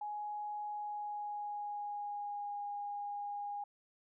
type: tone with pitch glide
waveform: sine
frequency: 835 to 817.8 Hz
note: G#5 to G#5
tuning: +9 to -27 cents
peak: -38 dBFS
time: 0.01-3.64 s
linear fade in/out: 5 ms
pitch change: -36 cents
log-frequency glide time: 0.67-2.63 s
effects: none